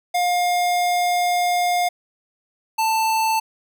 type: tone pair in turn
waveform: square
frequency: 710 / 885.8 Hz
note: F5 / A5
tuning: +28 / +11 cents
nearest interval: major third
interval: 383 cents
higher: second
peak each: -18 dBFS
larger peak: neither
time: 0.14-1.89 / 2.78-3.4 s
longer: first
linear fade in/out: 10 ms
effects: none